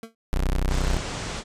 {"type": "tone with exponential decay", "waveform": "25% pulse", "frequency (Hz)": 226.2, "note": "A3", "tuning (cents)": 48, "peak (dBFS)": -28, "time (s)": [0.03, 0.15], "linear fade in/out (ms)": 2, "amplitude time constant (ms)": 24}
{"type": "tone", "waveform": "30% pulse", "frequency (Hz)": 31.46, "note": "B0", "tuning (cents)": 33, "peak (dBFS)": -18, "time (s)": [0.33, 0.97], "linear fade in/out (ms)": 0}
{"type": "low-pass noise", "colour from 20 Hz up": "pink", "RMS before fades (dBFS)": -32, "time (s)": [0.68, 1.44], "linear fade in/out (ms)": 50, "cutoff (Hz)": 8400, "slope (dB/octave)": 48}
{"effects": ["resampled to 32000 Hz"]}